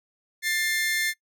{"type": "tone pair together", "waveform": "sawtooth", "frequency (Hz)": [1774, 2110], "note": ["A6", "C7"], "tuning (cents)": [14, 14], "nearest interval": "minor third", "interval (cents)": 300, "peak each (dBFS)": -23, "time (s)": [0.42, 1.14], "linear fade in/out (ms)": 50, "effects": ["noise-tail reverb RT60 0.1 s tail -22 dB re dry"]}